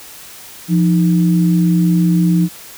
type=tone pair together; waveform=sine; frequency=173.64 / 311.1 Hz; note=F3 / D#4; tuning=-10 / 0 cents; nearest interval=minor seventh; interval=1010 cents; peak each=-10 / -18 dBFS; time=0.68-2.49 s; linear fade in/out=50 ms; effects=white hiss -36 dBFS RMS until 2.77 s